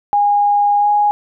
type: tone with pitch glide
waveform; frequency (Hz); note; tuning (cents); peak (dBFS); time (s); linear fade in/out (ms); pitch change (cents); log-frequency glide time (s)
sine; 819 to 828; G#5 to G#5; -24 to -5; -10; 0.13-1.11; 0; +19; 0.79-0.88
effects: none